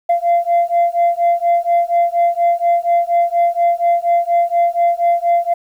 sine beating tone pair, 687 / 691.2 Hz, F5 / F5, -29 / -18 cents, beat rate 4.2 Hz, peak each -13 dBFS, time 0.09-5.54 s, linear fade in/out 10 ms, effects tanh soft clip ceiling -8 dBFS + 8-bit

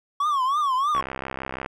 triangle tone with vibrato, 1111 Hz, C#6, 4 cents sharp, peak -18 dBFS, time 0.2-1.01 s, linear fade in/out 5 ms, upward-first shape triangle, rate 3.2 Hz, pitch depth 190 cents each way
click train, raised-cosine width 0.5 ms, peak -15 dBFS, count 48, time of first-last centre 0.95-1.661 s, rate 66.1 Hz
effects none

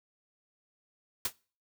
white noise with exponential decay, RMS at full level -25 dBFS, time 1.25-1.33 s, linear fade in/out 5 ms, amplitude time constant 17 ms, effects noise-tail reverb RT60 0.4 s tail -24 dB re dry

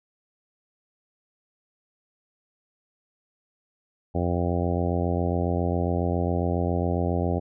harmonic tone, 87.31 Hz, F2, in tune, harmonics 1 / 2 / 3 / 4 / 5 / 6 / 7 / 8 / 9, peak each -26 / -29 / -31 / -32 / -33 / -34 / -34 / -35 / -36 dBFS, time 4.14-7.4 s, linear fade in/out 20 ms, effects none

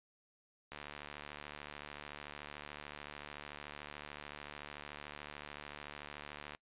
click train, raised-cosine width 0.3 ms, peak -29 dBFS, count 430, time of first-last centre 0.72-6.549 s, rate 73.6 Hz, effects noise-tail reverb RT60 0.1 s tail -23 dB re dry + resampled to 8000 Hz

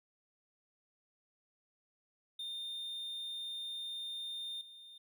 triangle tone with level steps, 3629 Hz, A#7, 47 cents flat, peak -38 / -50 dBFS, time 2.39-4.98 s, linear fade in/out 5 ms, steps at 4.61 s, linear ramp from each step 2 ms, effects none

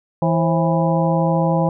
harmonic tone with a mistuned harmonic, 164.8 Hz, E3, in tune, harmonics 1 / 2 / 3 / 4 / 5 / 6, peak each -17 / -25 / -21 / -25 / -23 / -27 dBFS, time 0.22-1.69 s, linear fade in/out 2 ms, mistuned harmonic 3, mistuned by +120 cents, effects none

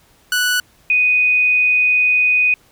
sawtooth / sine tone pair in turn, 1480 / 2489 Hz, F#6 / D#7, 0 / 0 cents, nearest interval major sixth, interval 900 cents, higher second, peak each -11 dBFS, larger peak neither, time 0.32-0.6 / 0.9-2.54 s, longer second, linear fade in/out 2 ms, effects pink hiss -53 dBFS RMS until 2.71 s

